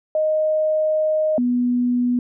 sine tone pair in turn, 621 / 245.3 Hz, D#5 / B3, -3 / -12 cents, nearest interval octave + major third, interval 1609 cents, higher first, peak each -16 dBFS, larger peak neither, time 0.15-1.38 / 1.38-2.19 s, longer first, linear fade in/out 2 ms, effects none

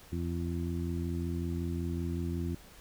harmonic tone, 85.4 Hz, F2, 38 cents flat, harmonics 1 / 2 / 3 / 4, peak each -34 / -37 / -39 / -40 dBFS, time 0.12-2.55 s, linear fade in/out 5 ms, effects added 50 Hz sine -62 dBFS peak until 2.8 s + pink hiss -55 dBFS RMS until 2.8 s

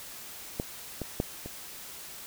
clicks, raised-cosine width 2 ms, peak -16 / -20 / -13 / -25 dBFS, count 4, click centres 0.599 / 1.017 / 1.201 / 1.46 s, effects white hiss -44 dBFS RMS until 2.26 s

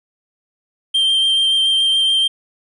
triangle tone with vibrato, 3158 Hz, G7, 12 cents sharp, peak -11 dBFS, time 0.94-2.28 s, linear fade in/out 10 ms, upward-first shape triangle, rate 7 Hz, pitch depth 14 cents each way, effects resampled to 24000 Hz

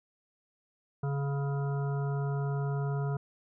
harmonic tone, 140.2 Hz, C#3, 20 cents sharp, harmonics 1 / 3 / 5 / 7 / 9 / 10, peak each -29 / -39 / -43 / -46 / -48 / -49 dBFS, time 1.03-3.17 s, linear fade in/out 5 ms, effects none

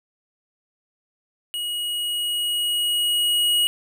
square tone with level ramp, 2900 Hz, F#7, 35 cents flat, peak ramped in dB -26 to -17 dBFS, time 1.54-3.67 s, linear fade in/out 0 ms, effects none

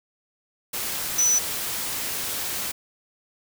sine tone in noise, 5970 Hz, F#8, 15 cents sharp, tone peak -17 dBFS, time 1.18-1.39 s, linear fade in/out 10 ms, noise white, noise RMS -29 dBFS, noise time 0.73-2.72 s, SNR +9 dB, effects none

